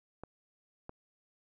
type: clicks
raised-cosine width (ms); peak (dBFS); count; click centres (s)
1; -29; 2; 0.236 / 0.894
effects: none